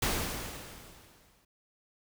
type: noise with exponential decay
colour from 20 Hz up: pink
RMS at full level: -28 dBFS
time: 0.02-1.45 s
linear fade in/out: 5 ms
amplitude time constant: 310 ms
effects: none